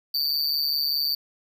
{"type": "tone with amplitude modulation", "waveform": "square", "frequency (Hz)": 4583, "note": "D8", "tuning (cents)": -43, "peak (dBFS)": -19, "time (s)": [0.14, 1.15], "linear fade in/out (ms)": 5, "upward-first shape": "sine", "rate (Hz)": 145, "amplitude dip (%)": 90, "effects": []}